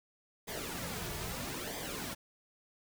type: noise with flanger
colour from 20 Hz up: pink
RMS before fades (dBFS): -40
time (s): 0.47-2.15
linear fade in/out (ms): 20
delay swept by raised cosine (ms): 0.72 to 3.82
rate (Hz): 0.77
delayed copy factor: -0.65
effects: none